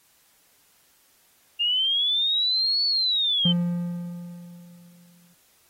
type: linear two-way sweep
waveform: sine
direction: up then down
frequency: 2794 to 4473 to 3040 Hz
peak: -20 dBFS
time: 1.59-3.53 s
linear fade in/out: 20 ms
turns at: 2.85 s
type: tone with exponential decay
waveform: triangle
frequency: 174.1 Hz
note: F3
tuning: 5 cents flat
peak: -16 dBFS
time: 3.45-5.34 s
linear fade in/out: 5 ms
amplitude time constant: 410 ms
effects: white hiss -61 dBFS RMS until 5.69 s + AAC 48 kbps